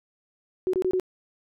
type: tone bursts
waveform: sine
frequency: 370.4 Hz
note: F#4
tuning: 2 cents sharp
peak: -21 dBFS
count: 4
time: 0.67-0.998 s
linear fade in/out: 0 ms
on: 64 ms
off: 24 ms
effects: none